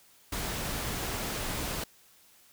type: noise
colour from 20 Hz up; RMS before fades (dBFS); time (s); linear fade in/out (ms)
pink; -34; 0.32-1.84; 5
effects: white hiss -60 dBFS RMS until 2.52 s